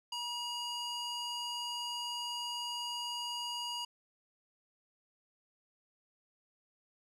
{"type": "tone with band-pass filter", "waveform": "square", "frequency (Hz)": 958, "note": "A#5", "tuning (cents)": 47, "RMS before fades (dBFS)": -39, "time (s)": [0.12, 3.85], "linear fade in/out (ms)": 5, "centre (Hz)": 3900, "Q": 1.2, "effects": []}